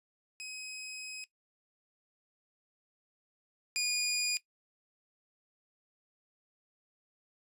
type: tone pair in turn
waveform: 20% pulse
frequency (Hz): 2533 / 2447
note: D#7 / D#7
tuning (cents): +30 / -29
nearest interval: minor second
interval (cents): 59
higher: first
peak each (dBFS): -36 / -25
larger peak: second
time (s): 0.4-1.24 / 3.76-4.37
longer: first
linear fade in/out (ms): 0
effects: noise-tail reverb RT60 0.1 s tail -17 dB re dry + resampled to 32000 Hz